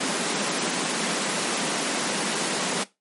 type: high-pass noise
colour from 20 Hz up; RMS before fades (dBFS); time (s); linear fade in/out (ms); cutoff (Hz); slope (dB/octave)
pink; -26; 0-2.84; 10; 170; 48
effects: noise-tail reverb RT60 0.2 s tail -17 dB re dry + MP3 48 kbps